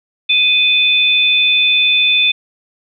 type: tone pair together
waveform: sine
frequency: 2494 / 3527 Hz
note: D#7 / A7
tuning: +3 / +3 cents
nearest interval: tritone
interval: 600 cents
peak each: -12 dBFS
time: 0.29-2.32 s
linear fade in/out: 10 ms
effects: none